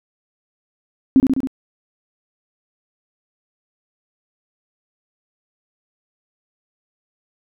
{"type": "tone with echo", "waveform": "sine", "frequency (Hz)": 265.1, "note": "C4", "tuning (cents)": 23, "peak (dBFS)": -7, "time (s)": [1.16, 1.2], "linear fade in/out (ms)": 0, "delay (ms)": 68, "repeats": 4, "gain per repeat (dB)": -3, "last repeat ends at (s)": 1.472, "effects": []}